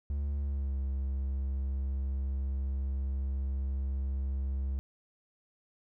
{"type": "tone with pitch glide", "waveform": "triangle", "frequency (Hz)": [71, 67.29], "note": ["C#2", "C2"], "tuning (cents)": [42, 49], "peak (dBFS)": -28, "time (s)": [0.1, 4.79], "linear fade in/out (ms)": 0, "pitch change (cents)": -93, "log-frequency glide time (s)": [0.37, 0.79], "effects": []}